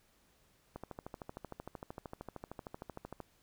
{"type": "click train", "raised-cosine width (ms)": 1, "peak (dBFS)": -29, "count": 33, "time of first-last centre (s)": [0.76, 3.203], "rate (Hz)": 13.1, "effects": ["pink hiss -70 dBFS RMS until 3.42 s"]}